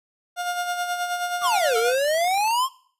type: tone with tremolo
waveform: 30% pulse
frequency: 709 Hz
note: F5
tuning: 26 cents sharp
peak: -20 dBFS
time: 0.36-1.95 s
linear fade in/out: 50 ms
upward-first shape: sine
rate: 9.4 Hz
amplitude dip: 50%
type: exponential two-way sweep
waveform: square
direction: down then up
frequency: 1244.5 to 440 to 1089 Hz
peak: -20 dBFS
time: 1.41-2.69 s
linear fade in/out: 50 ms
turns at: 1.77 s
type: click train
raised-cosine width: 0.3 ms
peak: -28 dBFS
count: 34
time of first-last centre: 1.42-2.509 s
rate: 30.3 Hz
effects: noise-tail reverb RT60 0.5 s tail -20 dB re dry + resampled to 32000 Hz

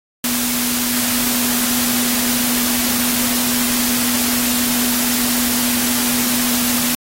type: tone in noise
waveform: sine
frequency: 243.4 Hz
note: B3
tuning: 25 cents flat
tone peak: -21 dBFS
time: 0.24-6.95 s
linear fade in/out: 2 ms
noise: white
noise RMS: -19 dBFS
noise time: 0.24-6.95 s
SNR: -5 dB
effects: AAC 48 kbps

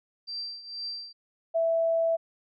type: tone with tremolo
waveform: sine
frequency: 4700 Hz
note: D8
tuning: 1 cent sharp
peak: -31 dBFS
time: 0.27-1.13 s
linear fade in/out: 20 ms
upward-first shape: triangle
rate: 2.1 Hz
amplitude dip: 80%
type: tone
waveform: sine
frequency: 660 Hz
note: E5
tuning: 2 cents sharp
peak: -22 dBFS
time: 1.54-2.17 s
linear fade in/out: 20 ms
effects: none

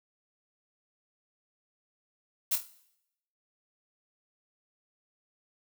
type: noise with echo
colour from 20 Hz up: blue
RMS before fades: -27 dBFS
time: 2.51-2.56 s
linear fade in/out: 10 ms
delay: 25 ms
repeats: 5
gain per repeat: -7 dB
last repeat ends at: 2.685 s
effects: noise-tail reverb RT60 0.8 s tail -17 dB re dry

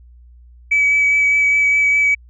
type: tone with vibrato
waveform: sine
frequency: 2286 Hz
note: D7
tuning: 47 cents flat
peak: -10 dBFS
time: 0.71-2.15 s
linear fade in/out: 10 ms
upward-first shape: sine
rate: 4.9 Hz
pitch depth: 11 cents each way
effects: tanh soft clip ceiling -8 dBFS + added 60 Hz sine -41 dBFS peak until 2.29 s

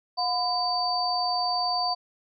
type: tone cluster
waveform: sine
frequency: 720 / 1009 / 4610 Hz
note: F#5 / B5 / D8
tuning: -47 / +37 / -33 cents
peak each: -27 / -31 / -27 dBFS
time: 0.17-1.95 s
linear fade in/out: 20 ms
effects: none

